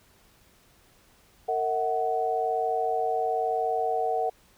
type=tone cluster; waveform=sine; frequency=457.9 / 643 / 744 Hz; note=A#4 / E5 / F#5; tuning=-31 / -43 / +9 cents; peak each=-29 / -32 / -26 dBFS; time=1.48-4.3 s; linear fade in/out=10 ms; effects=pink hiss -60 dBFS RMS until 4.57 s